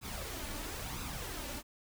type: noise with flanger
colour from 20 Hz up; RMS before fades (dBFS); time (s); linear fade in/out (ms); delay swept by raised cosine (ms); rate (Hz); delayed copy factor
pink; -41; 0.01-1.63; 50; 0.79 to 3.49; 1; +0.55
effects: none